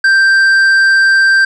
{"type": "tone with tanh clipping", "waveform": "sine", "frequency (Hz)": 1571, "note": "G6", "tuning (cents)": 3, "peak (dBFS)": -7, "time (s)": [0.04, 1.45], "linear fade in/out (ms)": 5, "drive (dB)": 7, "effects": []}